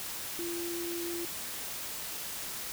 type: tone in noise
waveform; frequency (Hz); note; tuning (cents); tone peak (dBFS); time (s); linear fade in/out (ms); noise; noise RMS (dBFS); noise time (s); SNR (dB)
sine; 342.9; F4; -32; -35; 0.39-1.25; 0; white; -39; 0-2.72; +1
effects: none